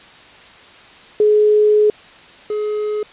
sine / triangle tone pair in turn, 422.5 / 422.5 Hz, G#4 / G#4, +30 / +30 cents, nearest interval unison, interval 0 cents, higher neither, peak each -9 / -16 dBFS, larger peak first, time 1.2-1.9 / 2.5-3.03 s, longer first, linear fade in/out 2 ms, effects white hiss -42 dBFS RMS until 3.12 s + resampled to 8000 Hz

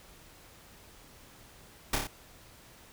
pink noise with echo, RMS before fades -27 dBFS, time 1.93-1.96 s, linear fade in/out 5 ms, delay 28 ms, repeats 4, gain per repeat -3 dB, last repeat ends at 2.072 s, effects pink hiss -55 dBFS RMS until 2.92 s

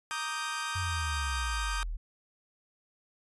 sawtooth chord, Eb major seventh, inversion second, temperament equal, 932.3 / 1174.7 / 1244.5 / 1568 Hz, Bb5 / D6 / Eb6 / G6, 0 / 0 / 0 / 0 cents, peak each -37 / -38 / -33 / -33 dBFS, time 0.11-1.83 s, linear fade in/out 0 ms
sine linear sweep, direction down, 92.5 to 36.71 Hz, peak -32 dBFS, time 0.75-1.97 s, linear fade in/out 10 ms
effects resampled to 24000 Hz

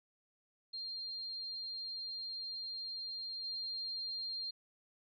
sine tone with level steps, 4197 Hz, C8, 5 cents sharp, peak -40 / -38 dBFS, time 0.73-4.51 s, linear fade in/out 10 ms, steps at 3.44 s, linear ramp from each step 5 ms, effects none

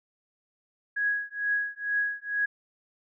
sine tone with tremolo, 1661.2 Hz, G#6, in tune, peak -22 dBFS, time 0.96-2.46 s, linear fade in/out 10 ms, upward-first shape triangle, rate 2.2 Hz, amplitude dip 100%, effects none

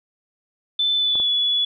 sine tone with pitch glide, 3520 to 3414 Hz, A7 to G#7, 0 to +47 cents, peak -17 dBFS, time 0.79-1.65 s, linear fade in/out 5 ms, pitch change -53 cents, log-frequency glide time 0.96-1.29 s
clicks, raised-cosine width 1 ms, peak -22 / -21 dBFS, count 2, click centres 1.155 / 1.2 s
effects none

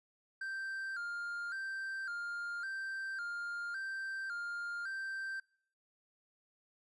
triangle tone with vibrato, 1483 Hz, F#6, 4 cents sharp, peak -36 dBFS, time 0.41-5.4 s, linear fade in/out 5 ms, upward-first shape square, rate 0.9 Hz, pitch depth 94 cents each way, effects noise-tail reverb RT60 0.6 s tail -24 dB re dry + resampled to 24000 Hz

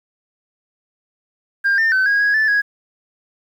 sine tone with pitch steps, 1602 / 1802 / 1527 / 1641 / 1657 / 1751 / 1659 Hz, G6 / A6 / G6 / G#6 / G#6 / A6 / G#6, +37 / +41 / -46 / -21 / -4 / -9 / -2 cents, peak -11 dBFS, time 1.64-2.62 s, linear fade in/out 20 ms, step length 140 ms, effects tanh soft clip ceiling -11 dBFS + 8-bit

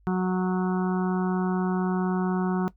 harmonic tone, 184.2 Hz, F#3, 7 cents flat, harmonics 1 / 2 / 4 / 5 / 6 / 7 / 8, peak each -23 / -29 / -35 / -37 / -39 / -40 / -41 dBFS, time 0.07-2.68 s, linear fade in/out 0 ms, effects noise-tail reverb RT60 0.1 s tail -17 dB re dry + added 50 Hz sine -56 dBFS peak until 2.76 s

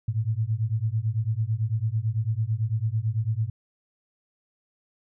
sine beating tone pair, 106.2 / 115.2 Hz, G#2 / A#2, +39 / -20 cents, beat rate 9 Hz, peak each -26 dBFS, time 0.08-3.5 s, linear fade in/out 5 ms, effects none

